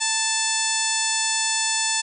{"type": "harmonic tone with a mistuned harmonic", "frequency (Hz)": 880, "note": "A5", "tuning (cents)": 0, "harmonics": [1, 2, 3, 4, 5, 6, 7, 8, 9, 10], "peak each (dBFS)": [-30, -30, -30, -30, -30, -30, -31, -28, -29, -31], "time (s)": [0, 2.02], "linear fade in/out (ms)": 20, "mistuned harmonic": 1, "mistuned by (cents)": 30, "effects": []}